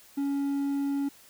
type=tone; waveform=triangle; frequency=280 Hz; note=C#4; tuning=18 cents sharp; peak=-24 dBFS; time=0.17-1.09 s; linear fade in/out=10 ms; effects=white hiss -55 dBFS RMS until 1.29 s